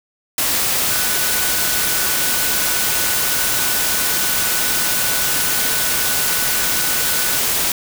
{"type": "tone in noise", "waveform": "sine", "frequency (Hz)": 1485, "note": "F#6", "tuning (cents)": 6, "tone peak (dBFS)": -28, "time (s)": [0.9, 7.39], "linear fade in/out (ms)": 2, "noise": "white", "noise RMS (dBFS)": -18, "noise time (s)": [0.38, 7.72], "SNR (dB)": -13, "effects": []}